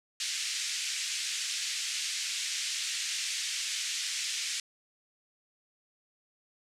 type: band-pass noise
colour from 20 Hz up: white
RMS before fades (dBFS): -34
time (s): 0.2-4.6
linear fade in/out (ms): 2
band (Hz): 2000 to 7500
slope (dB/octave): 24
effects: low-pass 12000 Hz 12 dB/octave